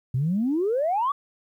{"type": "exponential sweep", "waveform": "sine", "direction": "up", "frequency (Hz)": [120.5, 1174.7], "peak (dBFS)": -20, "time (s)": [0.14, 1.12], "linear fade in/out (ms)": 5, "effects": ["tanh soft clip ceiling -16 dBFS", "10-bit"]}